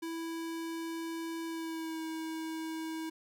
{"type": "tone with pitch glide", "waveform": "square", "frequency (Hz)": [329.6, 321], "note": ["E4", "E4"], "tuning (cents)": [0, -46], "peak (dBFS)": -37, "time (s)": [0.02, 3.1], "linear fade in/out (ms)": 10, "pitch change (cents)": -46, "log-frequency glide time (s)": [1.46, 2.02], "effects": ["13-bit"]}